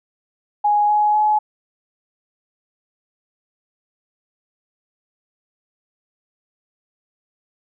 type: tone with pitch steps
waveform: sine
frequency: 831 / 839.7 / 848.5 Hz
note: G#5 / G#5 / G#5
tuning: +1 / +19 / +37 cents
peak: -13 dBFS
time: 0.64-1.39 s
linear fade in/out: 10 ms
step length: 250 ms
effects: none